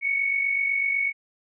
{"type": "tone pair together", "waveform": "sine", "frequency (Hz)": [2217, 2265], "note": ["C#7", "C#7"], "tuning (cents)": [0, 37], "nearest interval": "unison", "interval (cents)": 37, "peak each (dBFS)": [-22, -30], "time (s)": [0.01, 1.13], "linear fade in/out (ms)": 50, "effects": []}